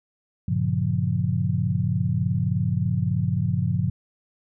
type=chord; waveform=sine; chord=G half-diminished seventh; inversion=none; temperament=just; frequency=98 / 117.6 / 141.12 / 176.4 Hz; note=G2 / Bb2 / Db3 / F3; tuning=0 / +16 / +31 / +18 cents; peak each=-26 dBFS; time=0.48-3.9 s; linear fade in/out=5 ms; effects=none